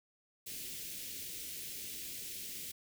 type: band-stop noise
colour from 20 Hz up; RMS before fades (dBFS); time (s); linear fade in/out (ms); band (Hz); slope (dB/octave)
white; -44; 0.46-2.72; 10; 450 to 2200; 24
effects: none